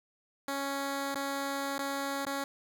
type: tone with dropouts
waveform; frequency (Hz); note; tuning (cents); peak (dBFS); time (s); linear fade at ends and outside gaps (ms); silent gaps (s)
10% pulse; 277.2; C#4; 0; -24; 0.48-2.44; 2; 1.145-1.155 / 1.782-1.79 / 2.252-2.266
effects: none